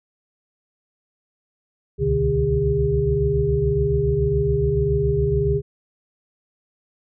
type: tone cluster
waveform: sine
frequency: 66.2 / 73.3 / 126.3 / 148.1 / 404.7 Hz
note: C2 / D2 / B2 / D3 / G#4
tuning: +21 / -3 / +39 / +15 / -45 cents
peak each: -27 / -25 / -26 / -23 / -20 dBFS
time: 1.98-5.62 s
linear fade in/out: 50 ms
effects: none